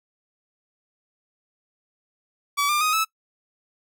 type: tone with pitch steps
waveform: sawtooth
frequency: 1144 / 1195.3 / 1249 / 1305 Hz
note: D6 / D6 / D#6 / E6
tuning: -46 / +30 / +6 / -18 cents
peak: -16 dBFS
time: 2.57-3.05 s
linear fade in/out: 20 ms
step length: 120 ms
effects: noise-tail reverb RT60 0.1 s tail -21 dB re dry